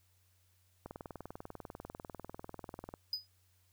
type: click train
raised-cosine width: 1 ms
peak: -30 dBFS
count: 43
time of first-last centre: 0.86-2.939 s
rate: 20.2 Hz
type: tone with exponential decay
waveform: triangle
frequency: 4978 Hz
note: D#8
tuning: in tune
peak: -29 dBFS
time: 3.13-3.27 s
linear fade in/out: 2 ms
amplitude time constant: 29 ms
effects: added 91 Hz sine -70 dBFS peak until 3.72 s + white hiss -74 dBFS RMS until 3.72 s